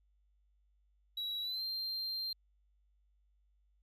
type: tone with pitch glide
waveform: triangle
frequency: 3891 to 4170 Hz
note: B7 to C8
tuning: -27 to -7 cents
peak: -35 dBFS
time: 1.17-2.33 s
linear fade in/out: 5 ms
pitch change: +120 cents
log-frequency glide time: 1.42-1.63 s
effects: added 50 Hz sine -69 dBFS peak until 3.82 s